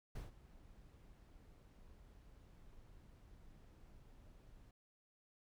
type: noise with ADSR envelope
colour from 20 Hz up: brown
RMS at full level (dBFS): -44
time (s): 0.15-4.71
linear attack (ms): 6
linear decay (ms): 150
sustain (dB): -17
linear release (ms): 3
effects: none